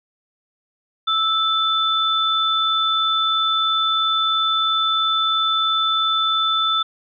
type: tone pair together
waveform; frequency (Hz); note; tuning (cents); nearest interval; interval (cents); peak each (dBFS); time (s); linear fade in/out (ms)
sine; 1318.5 / 3520; E6 / A7; 0 / 0; octave + perfect fourth; 1700; -19; 1.07-6.83; 10
effects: none